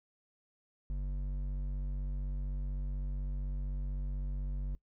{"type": "tone with hard clipping", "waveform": "sine", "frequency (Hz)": 47.92, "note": "G1", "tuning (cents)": -39, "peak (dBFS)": -35, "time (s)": [0.9, 4.75], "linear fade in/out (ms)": 0, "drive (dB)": 8, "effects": ["noise-tail reverb RT60 0.1 s tail -20 dB re dry"]}